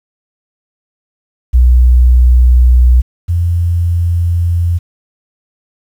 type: tone pair in turn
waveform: sine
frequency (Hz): 61.74 / 86.05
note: B1 / F2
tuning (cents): 0 / -25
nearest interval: tritone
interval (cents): 575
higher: second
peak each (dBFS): -3 / -9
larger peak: first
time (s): 1.53-3.02 / 3.28-4.79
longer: second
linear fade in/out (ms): 20
effects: 7-bit